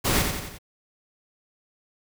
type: noise with echo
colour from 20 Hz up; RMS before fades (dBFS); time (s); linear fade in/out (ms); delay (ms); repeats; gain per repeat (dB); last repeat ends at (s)
pink; -22; 0.04-0.23; 20; 89; 4; -5; 0.586
effects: none

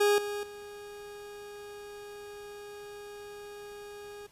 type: tone with level steps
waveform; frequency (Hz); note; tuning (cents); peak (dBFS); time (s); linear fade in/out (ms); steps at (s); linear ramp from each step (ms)
40% pulse; 411.2; G#4; -17; -21 / -32 / -42; 0-4.27; 10; 0.18 / 0.43; 2
effects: pink hiss -61 dBFS RMS until 4.31 s + resampled to 32000 Hz

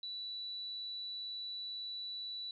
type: tone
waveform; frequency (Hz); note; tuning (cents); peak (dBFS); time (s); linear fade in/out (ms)
sine; 3951; B7; 0; -40; 0.03-2.51; 2
effects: none

